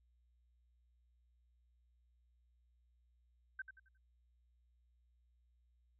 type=tone with echo; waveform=sine; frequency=1547 Hz; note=G6; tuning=23 cents flat; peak=-40 dBFS; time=3.59-3.62 s; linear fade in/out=5 ms; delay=89 ms; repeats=4; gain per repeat=-9 dB; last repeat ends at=3.976 s; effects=added 60 Hz sine -70 dBFS peak until 5.99 s